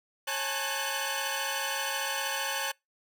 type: tone cluster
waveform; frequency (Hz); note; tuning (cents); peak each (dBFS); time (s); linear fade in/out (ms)
15% pulse; 546 / 837 / 892 / 1499 / 3011; C#5 / G#5 / A5 / F#6 / F#7; -26 / +13 / +23 / +22 / +30; -30; 0.27-2.72; 10
effects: noise-tail reverb RT60 0.2 s tail -26 dB re dry